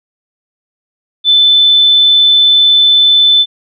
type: tone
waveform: sine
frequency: 3518 Hz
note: A7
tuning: 1 cent flat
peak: -4 dBFS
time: 1.24-3.46 s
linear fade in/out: 50 ms
effects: none